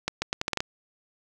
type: accelerating click train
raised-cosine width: 0.2 ms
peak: -9 dBFS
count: 8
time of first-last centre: 0.08-0.605 s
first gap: 140 ms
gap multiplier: 0.78
effects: none